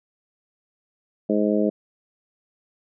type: harmonic tone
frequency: 104.9 Hz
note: G#2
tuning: 18 cents sharp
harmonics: 2 / 3 / 4 / 5 / 6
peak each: -22 / -24 / -25 / -26 / -27 dBFS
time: 1.29-1.7 s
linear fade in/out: 10 ms
effects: none